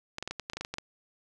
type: clicks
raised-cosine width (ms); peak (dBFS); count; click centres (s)
0.2; -18; 12; 0.184 / 0.226 / 0.276 / 0.31 / 0.397 / 0.499 / 0.534 / 0.57 / 0.61 / 0.649 / 0.74 / 0.784
effects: resampled to 24000 Hz + 8-bit